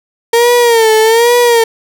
35% pulse tone with vibrato, 460 Hz, A#4, 23 cents flat, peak -4 dBFS, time 0.33-1.64 s, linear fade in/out 5 ms, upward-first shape sine, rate 1.2 Hz, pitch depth 91 cents each way, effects none

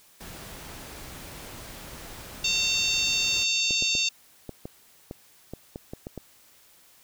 pink noise, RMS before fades -42 dBFS, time 0.2-3.44 s, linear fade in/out 10 ms
harmonic tone, 907 Hz, A#5, 48 cents flat, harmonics 3 / 4 / 5 / 6 / 7 / 8, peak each -27 / -28 / -29 / -36 / -32 / -35 dBFS, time 2.44-4.09 s, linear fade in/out 5 ms
clicks, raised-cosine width 2 ms, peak -22 dBFS, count 11, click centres 3.708 / 3.824 / 3.952 / 4.493 / 4.655 / 5.111 / 5.536 / 5.759 / 5.935 / 6.069 / 6.177 s
effects white hiss -57 dBFS RMS until 7.03 s

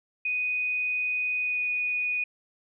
sine tone with pitch glide, 2489 to 2473 Hz, D#7 to D#7, 0 to -11 cents, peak -25 dBFS, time 0.25-2.24 s, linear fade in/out 5 ms, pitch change -11 cents, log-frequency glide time 1.4-1.62 s, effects none

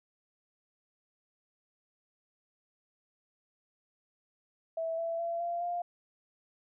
sine tone with pitch steps, 655 / 666.1 / 677.3 / 688.8 / 700.4 Hz, E5 / E5 / E5 / F5 / F5, -11 / +18 / +47 / -24 / +5 cents, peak -31 dBFS, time 4.77-5.82 s, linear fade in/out 5 ms, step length 210 ms, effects none

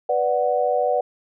sine chord, B minor, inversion none, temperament equal, 493.9 / 587.3 / 740 Hz, B4 / D5 / F#5, 0 / 0 / 0 cents, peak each -22 dBFS, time 0.09-1.01 s, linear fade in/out 5 ms, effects none

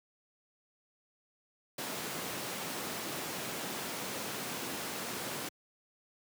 pink high-pass noise, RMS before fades -39 dBFS, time 1.78-5.49 s, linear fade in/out 5 ms, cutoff 170 Hz, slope 12 dB/octave, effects high-pass 100 Hz 12 dB/octave

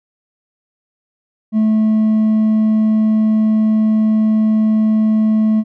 sine tone with hard clipping, 217.3 Hz, A3, 21 cents flat, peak -11 dBFS, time 1.52-5.64 s, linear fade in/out 50 ms, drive 2 dB, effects none

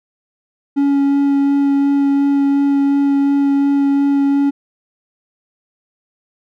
triangle tone with vibrato, 280 Hz, C#4, 18 cents sharp, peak -9 dBFS, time 0.76-4.51 s, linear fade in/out 20 ms, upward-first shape sine, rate 2.8 Hz, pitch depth 9 cents each way, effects none

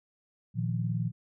sine chord, Bb suspended fourth, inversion none, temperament equal, 116.54 / 155.56 / 174.61 Hz, Bb2 / Eb3 / F3, 0 / 0 / 0 cents, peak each -30 / -34 / -33 dBFS, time 0.54-1.12 s, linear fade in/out 50 ms, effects none

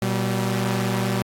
sawtooth tone pair together, 119.85 / 192.5 Hz, A#2 / G3, +48 / -31 cents, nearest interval minor sixth, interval 821 cents, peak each -20 dBFS, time 0.02-1.22 s, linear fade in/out 0 ms, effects AAC 48 kbps

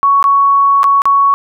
sine tone with dropouts, 1115 Hz, C#6, 10 cents sharp, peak -6 dBFS, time 0.03-1.34 s, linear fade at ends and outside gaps 0 ms, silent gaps 0.227-0.241 / 0.832-0.841 / 1.019-1.055 s, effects none

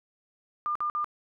sine tone bursts, 1202 Hz, D6, 40 cents sharp, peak -26 dBFS, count 3, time 0.66-1.044 s, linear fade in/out 0 ms, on 94 ms, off 51 ms, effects none

